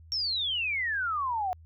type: exponential sweep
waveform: sine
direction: down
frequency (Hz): 5588 to 710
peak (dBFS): -27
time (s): 0.12-1.53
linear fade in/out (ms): 0
effects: added 81 Hz sine -49 dBFS peak until 1.65 s